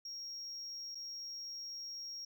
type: tone with dropouts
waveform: sine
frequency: 5588 Hz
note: F8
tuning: in tune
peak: -40 dBFS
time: 0.05-2.25 s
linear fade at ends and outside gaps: 5 ms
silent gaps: 0.948-0.953 s
effects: tanh soft clip ceiling -41 dBFS